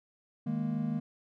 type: chord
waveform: triangle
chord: D# suspended fourth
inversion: none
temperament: just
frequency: 155.56 / 207.4 / 233.3 Hz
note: D#3 / G#3 / A#3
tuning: 0 / -2 / +2 cents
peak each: -33 / -33 / -31 dBFS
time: 0.46-1 s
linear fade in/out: 10 ms
effects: none